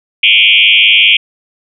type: tone with frequency modulation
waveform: sine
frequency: 2794 Hz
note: F7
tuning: in tune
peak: -4 dBFS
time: 0.23-1.17 s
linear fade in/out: 5 ms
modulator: 105 Hz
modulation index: 5
effects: none